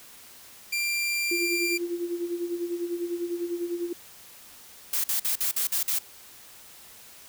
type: tone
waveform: sawtooth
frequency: 2374 Hz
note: D7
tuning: 18 cents sharp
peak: -22 dBFS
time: 0.72-1.78 s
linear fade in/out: 10 ms
type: tone with tremolo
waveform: sine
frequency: 346.2 Hz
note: F4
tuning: 15 cents flat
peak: -25 dBFS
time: 1.31-3.93 s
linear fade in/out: 5 ms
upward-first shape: sine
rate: 10 Hz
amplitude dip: 65%
type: noise bursts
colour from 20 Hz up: blue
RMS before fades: -26 dBFS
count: 7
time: 4.93-5.988 s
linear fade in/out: 5 ms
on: 110 ms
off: 48 ms
effects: white hiss -49 dBFS RMS until 7.28 s